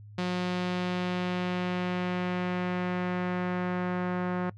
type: tone with low-pass filter sweep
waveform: sawtooth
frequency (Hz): 180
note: F#3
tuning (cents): -47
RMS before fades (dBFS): -30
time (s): 0.18-4.5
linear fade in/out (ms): 5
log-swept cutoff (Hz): 4200 to 1500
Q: 1.3
effects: noise-tail reverb RT60 0.1 s tail -23 dB re dry + added 104 Hz sine -45 dBFS peak until 4.57 s